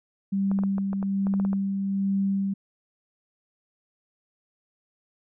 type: tone with tremolo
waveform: sine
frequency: 196 Hz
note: G3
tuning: in tune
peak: -21 dBFS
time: 0.32-2.54 s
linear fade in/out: 10 ms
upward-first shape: sine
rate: 1.2 Hz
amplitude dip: 35%
type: clicks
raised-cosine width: 1 ms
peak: -22 dBFS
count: 11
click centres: 0.515 / 0.589 / 0.636 / 0.782 / 0.931 / 1.028 / 1.269 / 1.339 / 1.399 / 1.45 / 1.531 s
effects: none